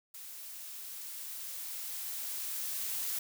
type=noise with level ramp; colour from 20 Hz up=blue; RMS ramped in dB=-47 to -35 dBFS; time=0.14-3.19 s; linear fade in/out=5 ms; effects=none